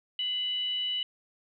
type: tone with frequency modulation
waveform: sine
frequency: 2960 Hz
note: F#7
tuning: in tune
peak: -28 dBFS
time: 0.19-1.03 s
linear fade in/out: 2 ms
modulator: 909 Hz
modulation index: 0.23
effects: none